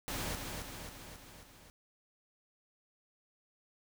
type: noise with echo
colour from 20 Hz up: pink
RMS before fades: -38 dBFS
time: 0.08-0.35 s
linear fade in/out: 0 ms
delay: 270 ms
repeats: 5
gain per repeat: -4 dB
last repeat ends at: 1.7 s
effects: none